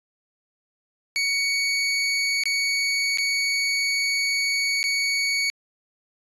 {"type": "tone with dropouts", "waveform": "25% pulse", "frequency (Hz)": 2237, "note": "C#7", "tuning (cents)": 15, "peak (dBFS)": -17, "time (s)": [1.16, 5.5], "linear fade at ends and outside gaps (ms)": 0, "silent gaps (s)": [[2.436, 2.456], [3.174, 3.184], [4.83, 4.84]], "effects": ["resampled to 24000 Hz"]}